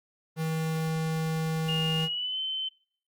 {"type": "tone", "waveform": "square", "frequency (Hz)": 160, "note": "D#3", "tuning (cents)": 49, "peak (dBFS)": -28, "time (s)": [0.36, 2.09], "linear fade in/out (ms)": 50}
{"type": "tone with pitch glide", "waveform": "sine", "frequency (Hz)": [2833, 3072], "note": ["F7", "G7"], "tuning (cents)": [24, -36], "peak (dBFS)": -29, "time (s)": [1.68, 2.69], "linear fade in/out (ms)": 10, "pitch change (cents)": 140, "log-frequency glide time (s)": [1.98, 2.39]}
{"effects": ["noise-tail reverb RT60 0.5 s tail -22 dB re dry", "Opus 24 kbps"]}